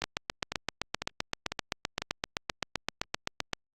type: two click trains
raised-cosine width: 0.2 ms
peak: -14 / -11 dBFS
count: 5 / 28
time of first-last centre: 0.02-2.02 / 0.04-3.533 s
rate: 2 / 7.73 Hz
effects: Opus 48 kbps